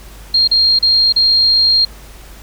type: tone with dropouts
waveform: sine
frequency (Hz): 4218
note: C8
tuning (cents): +13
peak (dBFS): -8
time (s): 0.34-1.85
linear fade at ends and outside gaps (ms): 5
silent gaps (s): 0.476-0.513 / 0.789-0.826 / 1.125-1.161
effects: added 50 Hz sine -35 dBFS peak until 2.42 s + pink hiss -40 dBFS RMS until 2.42 s